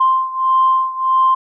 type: beating tone pair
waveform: sine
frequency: 1046.5 / 1048.1 Hz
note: C6 / C6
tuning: 0 / +3 cents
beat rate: 1.6 Hz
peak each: -13 / -16 dBFS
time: 0-1.35 s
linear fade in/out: 10 ms
effects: tanh soft clip ceiling -4 dBFS